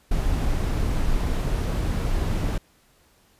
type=noise; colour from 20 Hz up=brown; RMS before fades=-23 dBFS; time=0.11-2.58 s; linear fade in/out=5 ms; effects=pink hiss -60 dBFS RMS until 3.39 s + resampled to 32000 Hz